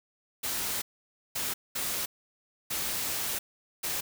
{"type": "noise bursts at uneven times", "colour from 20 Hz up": "white", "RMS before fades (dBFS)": -32, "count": 5, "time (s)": [[0.43, 0.82], [1.35, 1.54], [1.75, 2.06], [2.7, 3.39], [3.83, 4.01]], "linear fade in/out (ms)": 10, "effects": []}